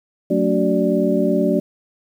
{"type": "tone cluster", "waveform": "sine", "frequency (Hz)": [184.4, 223.1, 286, 374.5, 587], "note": ["F#3", "A3", "D4", "F#4", "D5"], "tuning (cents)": [-6, 24, -46, 21, -1], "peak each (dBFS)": -21, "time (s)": [0.3, 1.6], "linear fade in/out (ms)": 10, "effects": ["8-bit"]}